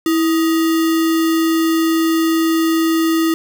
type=tone with sample-and-hold; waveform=sine; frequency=326.4 Hz; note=E4; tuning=17 cents flat; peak=-12 dBFS; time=0.06-3.34 s; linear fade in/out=2 ms; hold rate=1575 Hz; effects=none